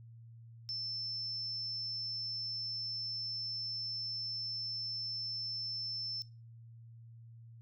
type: tone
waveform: sine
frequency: 5310 Hz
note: E8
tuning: 12 cents sharp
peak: -36 dBFS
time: 0.69-6.22 s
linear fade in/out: 0 ms
effects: noise-tail reverb RT60 0.3 s tail -22 dB re dry + added 115 Hz sine -51 dBFS peak until 7.61 s